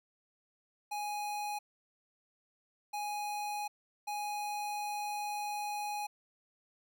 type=tone bursts at uneven times; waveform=square; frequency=830.6 Hz; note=G#5; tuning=in tune; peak=-36 dBFS; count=3; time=0.91-1.59 / 2.93-3.68 / 4.07-6.07 s; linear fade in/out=10 ms; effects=none